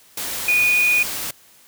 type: tone in noise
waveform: sine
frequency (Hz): 2462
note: D#7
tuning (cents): -19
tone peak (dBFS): -14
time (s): 0.48-1.03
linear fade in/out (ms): 5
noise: white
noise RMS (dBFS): -27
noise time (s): 0.17-1.31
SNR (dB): +10
effects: white hiss -51 dBFS RMS until 1.67 s